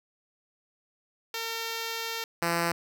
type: tone pair in turn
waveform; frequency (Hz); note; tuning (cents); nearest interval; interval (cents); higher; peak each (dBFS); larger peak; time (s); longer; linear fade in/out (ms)
5% pulse; 455.3 / 169.76; A#4 / F3; -41 / -49; octave + perfect fourth; 1708; first; -20 / -14; second; 1.34-2.24 / 2.42-2.72; first; 2
effects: none